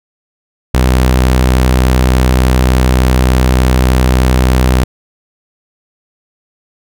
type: tone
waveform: sawtooth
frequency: 63.4 Hz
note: B1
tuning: 46 cents sharp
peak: -3 dBFS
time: 0.74-4.84 s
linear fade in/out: 5 ms
effects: none